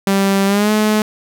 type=tone with pitch glide; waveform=sawtooth; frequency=196 to 213.7 Hz; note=G3 to G#3; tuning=0 to +50 cents; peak=-8 dBFS; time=0.07-1.02 s; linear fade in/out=2 ms; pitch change=+150 cents; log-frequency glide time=0.46-0.71 s; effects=none